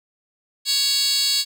10% pulse tone with high-pass filter, 558 Hz, C#5, 11 cents sharp, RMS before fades -20 dBFS, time 0.65-1.45 s, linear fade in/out 50 ms, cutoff 4700 Hz, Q 9, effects none

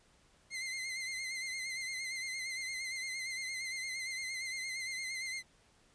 sawtooth tone with vibrato, 2085 Hz, C7, 7 cents flat, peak -34 dBFS, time 0.5-5.43 s, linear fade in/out 50 ms, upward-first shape triangle, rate 8.7 Hz, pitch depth 58 cents each way, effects pink hiss -67 dBFS RMS until 5.94 s + resampled to 22050 Hz

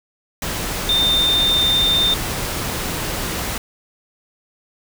sine tone in noise, 3611 Hz, A7, 44 cents sharp, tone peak -14 dBFS, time 0.89-2.14 s, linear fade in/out 2 ms, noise pink, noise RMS -24 dBFS, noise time 0.42-3.58 s, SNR +7 dB, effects none

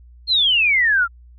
sine exponential sweep, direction down, 4291 to 1336 Hz, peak -13 dBFS, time 0.27-1.08 s, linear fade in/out 50 ms, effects added 60 Hz sine -42 dBFS peak until 1.38 s

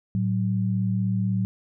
sine tone pair together, 111.67 / 187.8 Hz, A2 / F#3, +26 / +26 cents, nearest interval major sixth, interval 900 cents, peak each -24 dBFS, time 0.15-1.45 s, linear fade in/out 0 ms, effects none

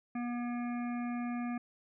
harmonic tone, 241.1 Hz, B3, 41 cents flat, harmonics 1 / 3 / 5 / 7 / 9 / 10, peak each -34 / -44 / -48 / -51 / -53 / -54 dBFS, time 0.15-1.58 s, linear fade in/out 5 ms, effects none

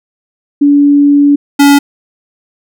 sine / square tone pair in turn, 286.6 / 283.6 Hz, D4 / C#4, -42 / +40 cents, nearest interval unison, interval 18 cents, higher first, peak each -3 dBFS, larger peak neither, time 0.61-1.36 / 1.59-1.79 s, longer first, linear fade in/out 10 ms, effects none

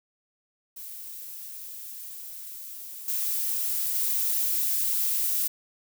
violet noise with level steps, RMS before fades -40 / -28 / -26 dBFS, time 0.76-5.48 s, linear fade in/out 10 ms, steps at 3.08 / 3.95 s, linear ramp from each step 2 ms, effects none

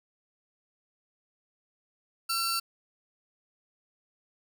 sawtooth tone pair together, 1355 / 4558 Hz, E6 / C#8, +47 / +47 cents, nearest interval octave + major sixth, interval 2100 cents, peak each -27 dBFS, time 2.29-2.6 s, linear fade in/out 10 ms, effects none

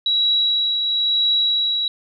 sine tone with tremolo, 3888 Hz, B7, 28 cents flat, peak -14 dBFS, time 0.06-1.88 s, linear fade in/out 2 ms, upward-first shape triangle, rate 1 Hz, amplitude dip 40%, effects none

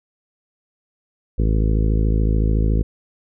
harmonic tone, 53.8 Hz, A1, 38 cents flat, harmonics 1 / 2 / 3 / 4 / 5 / 6 / 7 / 8 / 9, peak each -16 / -22 / -26 / -28 / -30 / -32 / -33 / -34 / -35 dBFS, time 1.38-2.83 s, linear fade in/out 10 ms, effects none

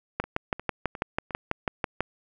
two click trains, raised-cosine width 0.5 ms, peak -10 / -22 dBFS, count 12 / 4, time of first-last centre 0.2-2.006 / 0.24-1.308 s, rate 6.09 / 2.81 Hz, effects none

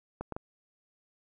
clicks, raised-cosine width 1 ms, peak -22 dBFS, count 3, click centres 0.21 / 0.323 / 0.365 s, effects none

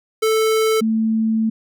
square / sine tone pair in turn, 440 / 221.8 Hz, A4 / A3, 0 / +14 cents, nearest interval octave, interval 1186 cents, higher first, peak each -15 dBFS, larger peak neither, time 0.22-0.81 / 0.81-1.5 s, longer second, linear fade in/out 10 ms, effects none

